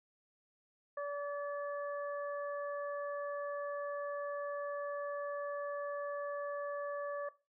harmonic tone, 575 Hz, D5, 37 cents flat, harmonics 1 / 2 / 3, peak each -38 / -42 / -47 dBFS, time 0.97-7.29 s, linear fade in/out 5 ms, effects noise-tail reverb RT60 0.3 s tail -18 dB re dry

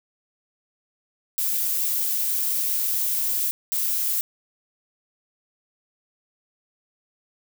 violet noise bursts at uneven times, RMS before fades -24 dBFS, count 2, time 1.38-3.51 / 3.72-4.21 s, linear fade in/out 0 ms, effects none

